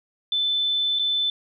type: tone with dropouts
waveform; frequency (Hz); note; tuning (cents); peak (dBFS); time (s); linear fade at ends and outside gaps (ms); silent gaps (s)
sine; 3520; A7; 0; -20; 0.32-1.3; 2; 0.989-0.994
effects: none